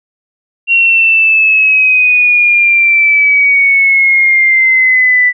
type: exponential sweep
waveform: sine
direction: down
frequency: 2753 to 1975.5 Hz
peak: -5 dBFS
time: 0.67-5.33 s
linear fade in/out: 50 ms
effects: none